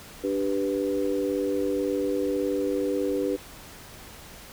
sine chord, G major, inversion second, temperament equal, 293.7 / 392 / 493.9 Hz, D4 / G4 / B4, 0 / 0 / 0 cents, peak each -28 dBFS, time 0.23-3.37 s, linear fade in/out 20 ms, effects pink hiss -45 dBFS RMS until 4.52 s

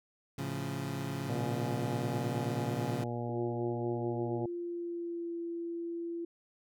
25% pulse chord, A augmented, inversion none, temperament equal, 110 / 138.59 / 174.61 Hz, A2 / C#3 / E#3, 0 / 0 / 0 cents, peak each -38 / -33 / -38 dBFS, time 0.38-3.04 s, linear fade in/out 5 ms
harmonic tone, 119.4 Hz, A#2, 42 cents sharp, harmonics 1 / 2 / 3 / 4 / 5 / 6 / 7, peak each -37 / -40 / -42 / -43 / -44 / -45 / -45 dBFS, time 1.29-4.46 s, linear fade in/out 5 ms
sine tone with pitch glide, 353.9 to 338.9 Hz, F4 to E4, +23 to +48 cents, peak -35 dBFS, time 3.29-6.25 s, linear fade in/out 5 ms, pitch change -75 cents, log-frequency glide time 3.88-5.36 s
effects none

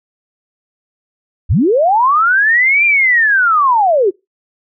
sine linear two-way sweep, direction up then down, 48.34 to 2409 to 344.6 Hz, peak -8 dBFS, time 1.49-4.11 s, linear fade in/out 20 ms, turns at 2.85 s, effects noise-tail reverb RT60 0.2 s tail -23 dB re dry

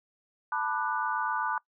sine chord, B minor seventh, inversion third, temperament equal with one note detuned, 880 / 987.8 / 1190.4 / 1480 Hz, A5 / B5 / D6 / F#6, 0 / 0 / +23 / 0 cents, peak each -33 dBFS, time 0.52-1.58 s, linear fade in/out 2 ms, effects noise-tail reverb RT60 0.1 s tail -23 dB re dry

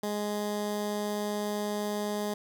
15% pulse tone with notch filter, 207.9 Hz, G#3, 2 cents sharp, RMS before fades -32 dBFS, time 0.03-2.34 s, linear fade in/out 5 ms, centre 2300 Hz, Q 2, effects none

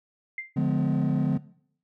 sine tone with exponential decay, 2093 Hz, C7, in tune, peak -28 dBFS, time 0.38-0.57 s, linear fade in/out 2 ms, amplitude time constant 40 ms
triangle chord, D diminished seventh, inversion none, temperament just, 146.83 / 176.2 / 211.4 / 253.7 Hz, D3 / F3 / Ab3 / Cb4, 0 / +16 / +31 / +47 cents, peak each -23 / -25 / -26 / -25 dBFS, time 0.56-1.38 s, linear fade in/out 10 ms
effects noise-tail reverb RT60 0.6 s tail -19 dB re dry + tanh soft clip ceiling -15 dBFS

